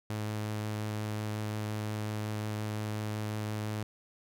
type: tone with vibrato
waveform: sawtooth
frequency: 106.7 Hz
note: G#2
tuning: 47 cents sharp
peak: -29 dBFS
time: 0.1-3.83 s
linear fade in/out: 0 ms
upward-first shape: sine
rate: 5.6 Hz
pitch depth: 8 cents each way
effects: none